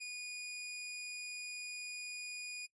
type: tone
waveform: sawtooth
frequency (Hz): 2456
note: D#7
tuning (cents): -23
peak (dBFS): -38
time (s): 0-2.67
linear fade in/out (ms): 20
effects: noise-tail reverb RT60 0.1 s tail -20 dB re dry + resampled to 22050 Hz